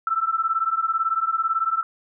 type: beating tone pair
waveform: sine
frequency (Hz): 1318.5 / 1336.5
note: E6 / E6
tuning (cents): 0 / +23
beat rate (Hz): 18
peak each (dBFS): -23 / -23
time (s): 0.07-1.83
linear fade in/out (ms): 2
effects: none